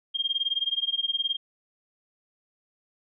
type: tone with tremolo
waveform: sine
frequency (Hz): 3214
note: G7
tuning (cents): +43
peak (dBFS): -21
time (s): 0.14-1.37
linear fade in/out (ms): 20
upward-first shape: sine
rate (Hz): 19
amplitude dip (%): 95
effects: none